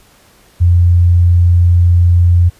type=tone; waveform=sine; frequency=87.31 Hz; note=F2; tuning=in tune; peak=-5 dBFS; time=0.6-2.5 s; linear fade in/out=20 ms; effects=pink hiss -47 dBFS RMS until 2.59 s + resampled to 32000 Hz